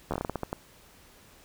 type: slowing click train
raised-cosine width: 1 ms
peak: -16 dBFS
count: 11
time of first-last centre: 0.11-0.529 s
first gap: 12 ms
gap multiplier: 1.26
effects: pink hiss -56 dBFS RMS until 1.44 s